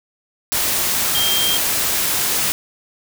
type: tone in noise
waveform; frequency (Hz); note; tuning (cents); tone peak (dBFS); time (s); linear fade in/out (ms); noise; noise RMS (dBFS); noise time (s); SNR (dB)
sine; 3190; G7; +30; -18; 1.15-1.57; 0; white; -19; 0.52-2.52; -2
effects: none